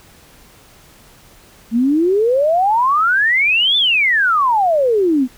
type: exponential two-way sweep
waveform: sine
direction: up then down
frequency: 220 to 3569 to 241.7 Hz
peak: -11 dBFS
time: 1.71-5.28 s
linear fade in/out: 50 ms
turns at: 3.77 s
effects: pink hiss -46 dBFS RMS until 5.37 s